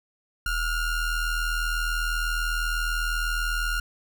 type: ring-modulated tone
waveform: square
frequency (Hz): 697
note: F5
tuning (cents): -4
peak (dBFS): -22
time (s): 0.46-3.8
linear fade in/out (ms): 2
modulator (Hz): 737
effects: none